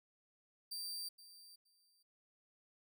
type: tone with echo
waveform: sawtooth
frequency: 4681 Hz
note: D8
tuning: 7 cents flat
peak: -39 dBFS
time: 0.71-1.09 s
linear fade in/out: 10 ms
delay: 470 ms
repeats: 2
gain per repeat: -15 dB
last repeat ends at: 2.03 s
effects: none